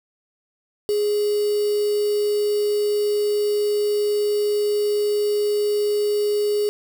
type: tone with quantisation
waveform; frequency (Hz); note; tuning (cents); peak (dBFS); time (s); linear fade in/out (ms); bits
sine; 415.3; G#4; 0; -18; 0.89-6.69; 0; 5
effects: none